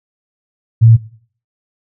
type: tone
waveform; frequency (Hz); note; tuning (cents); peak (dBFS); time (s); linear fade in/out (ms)
sine; 113.8; A#2; -41; -3; 0.81-0.97; 20
effects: noise-tail reverb RT60 0.5 s tail -18 dB re dry